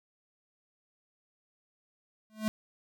square tone with exponential growth, 216.5 Hz, A3, 28 cents flat, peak -25 dBFS, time 2.3-2.48 s, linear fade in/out 0 ms, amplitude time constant 38 ms, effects none

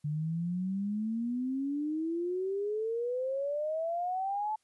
sine exponential sweep, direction up, 146.5 to 873 Hz, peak -30 dBFS, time 0.04-4.56 s, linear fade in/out 10 ms, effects white hiss -75 dBFS RMS until 4.63 s + resampled to 24000 Hz

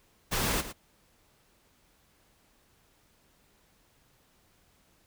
pink noise with echo, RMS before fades -29 dBFS, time 0.31-0.62 s, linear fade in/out 20 ms, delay 110 ms, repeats 1, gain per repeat -12 dB, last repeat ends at 0.73 s, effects pink hiss -66 dBFS RMS until 5.06 s

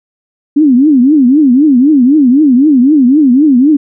sine tone with vibrato, 274.4 Hz, C#4, 17 cents flat, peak -3 dBFS, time 0.56-3.77 s, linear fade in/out 10 ms, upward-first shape triangle, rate 3.9 Hz, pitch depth 270 cents each way, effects none

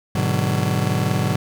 40% pulse chord, G# half-diminished seventh, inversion none, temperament just, 103.83 / 124.59 / 149.51 / 186.89 Hz, G#2 / B2 / D3 / F#3, 0 / +16 / +31 / +18 cents, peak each -23 dBFS, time 0.15-1.36 s, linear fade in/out 5 ms, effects none

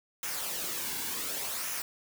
white noise with flanger, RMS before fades -35 dBFS, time 0.23-1.82 s, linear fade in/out 2 ms, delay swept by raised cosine 0.23 to 1.63 ms, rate 0.68 Hz, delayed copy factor -0.5, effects none

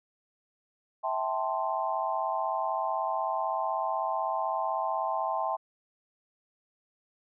sine chord, A minor seventh, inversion second, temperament equal with one note detuned, 653.2 / 784 / 880 / 1046.5 Hz, E5 / G5 / A5 / C6, -16 / 0 / 0 / 0 cents, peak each -33 dBFS, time 1.03-5.57 s, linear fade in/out 20 ms, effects none

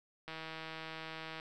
click train, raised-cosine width 0.3 ms, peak -28 dBFS, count 180, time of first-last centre 0.28-1.399 s, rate 160 Hz, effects none

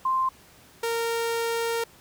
sine / sawtooth tone pair in turn, 1046.5 / 462.1 Hz, C6 / A#4, 0 / -15 cents, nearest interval octave + major second, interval 1415 cents, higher first, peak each -21 dBFS, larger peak neither, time 0.05-0.29 / 0.83-1.84 s, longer second, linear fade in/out 5 ms, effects pink hiss -53 dBFS RMS until 2 s + high-pass 60 Hz 12 dB/octave

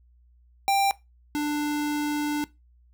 square tone pair in turn, 790 / 295.9 Hz, G5 / D4, +13 / +13 cents, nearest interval octave + perfect fourth, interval 1700 cents, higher first, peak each -20 / -25 dBFS, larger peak first, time 0.68-0.91 / 1.35-2.44 s, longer second, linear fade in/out 0 ms, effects noise-tail reverb RT60 0.2 s tail -19 dB re dry + added 60 Hz sine -55 dBFS peak until 2.93 s

